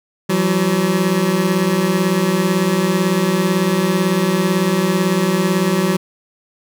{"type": "beating tone pair", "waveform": "25% pulse", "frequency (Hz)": [171.1, 189.1], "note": ["F3", "F#3"], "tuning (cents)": [-35, 38], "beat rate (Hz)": 18, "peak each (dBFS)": [-15, -12], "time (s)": [0.29, 5.97], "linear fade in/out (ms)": 10, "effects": []}